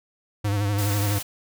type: tone with vibrato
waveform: square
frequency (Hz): 102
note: G#2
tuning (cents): -31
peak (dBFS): -22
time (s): 0.44-1.19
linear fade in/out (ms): 10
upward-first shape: sine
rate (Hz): 12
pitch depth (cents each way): 51
type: noise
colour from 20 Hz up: white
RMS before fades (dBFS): -32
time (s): 0.78-1.23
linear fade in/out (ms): 10
effects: none